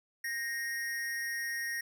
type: tone with amplitude modulation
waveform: square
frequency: 1864.7 Hz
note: A#6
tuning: in tune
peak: -32 dBFS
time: 0.24-1.81 s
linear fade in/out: 5 ms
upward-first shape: sine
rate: 251 Hz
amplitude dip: 50%
effects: 12-bit